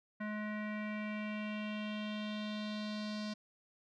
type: tone with low-pass filter sweep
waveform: square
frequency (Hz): 211.6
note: G#3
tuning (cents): +33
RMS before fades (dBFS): -40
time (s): 0.2-3.34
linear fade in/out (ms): 10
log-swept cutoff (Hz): 1800 to 4800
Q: 3.5
effects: none